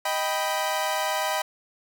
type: chord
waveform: sawtooth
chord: Eb augmented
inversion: none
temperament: equal with one note detuned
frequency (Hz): 624.8 / 784 / 987.8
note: Eb5 / G5 / B5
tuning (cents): +7 / 0 / 0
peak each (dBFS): -25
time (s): 0.05-1.42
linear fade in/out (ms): 5
effects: none